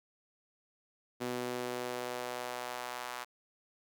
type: tone with high-pass filter sweep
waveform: sawtooth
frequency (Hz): 123.47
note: B2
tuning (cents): 0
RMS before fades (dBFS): -39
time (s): 1.2-3.25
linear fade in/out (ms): 20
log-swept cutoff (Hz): 290 to 1000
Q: 1.4
effects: none